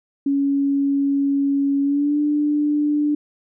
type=tone with pitch glide; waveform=sine; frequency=279.1 to 295.7 Hz; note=C#4 to D4; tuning=+12 to +12 cents; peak=-16 dBFS; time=0.26-3.15 s; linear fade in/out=5 ms; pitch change=+100 cents; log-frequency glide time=1.82-2.19 s; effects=none